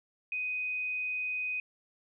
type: tone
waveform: sine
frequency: 2500 Hz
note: D#7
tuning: 8 cents sharp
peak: -31 dBFS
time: 0.32-1.6 s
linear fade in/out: 2 ms
effects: none